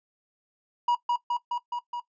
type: tone with echo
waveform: triangle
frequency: 961 Hz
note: B5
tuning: 48 cents flat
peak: -18 dBFS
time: 0.88-0.95 s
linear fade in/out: 5 ms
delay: 210 ms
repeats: 5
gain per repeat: -2 dB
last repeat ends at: 2 s
effects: noise-tail reverb RT60 0.1 s tail -17 dB re dry + resampled to 16000 Hz